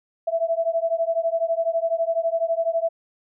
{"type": "beating tone pair", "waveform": "sine", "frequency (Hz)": [657, 669], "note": ["E5", "E5"], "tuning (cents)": [-6, 25], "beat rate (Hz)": 12, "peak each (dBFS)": -23, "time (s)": [0.27, 2.89], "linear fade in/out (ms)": 10, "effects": []}